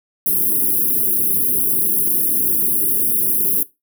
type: band-stop noise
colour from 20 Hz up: white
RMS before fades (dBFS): -17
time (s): 0.26-3.63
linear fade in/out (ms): 2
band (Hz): 420 to 10000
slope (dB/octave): 96
effects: noise-tail reverb RT60 0.2 s tail -17 dB re dry + high-pass 150 Hz 12 dB/octave